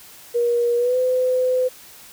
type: tone with pitch glide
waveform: sine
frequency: 476.5 to 507.8 Hz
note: A#4 to B4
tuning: +38 to +48 cents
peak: -16 dBFS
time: 0.34-1.69 s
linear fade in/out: 20 ms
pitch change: +110 cents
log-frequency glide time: 0.77-0.97 s
effects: white hiss -44 dBFS RMS until 2.12 s